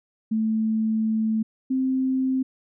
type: tone pair in turn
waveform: sine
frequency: 220 / 261.6 Hz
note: A3 / C4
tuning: 0 / 0 cents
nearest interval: minor third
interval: 300 cents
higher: second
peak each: -20 dBFS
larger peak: neither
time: 0.31-1.43 / 1.7-2.43 s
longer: first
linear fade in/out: 10 ms
effects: none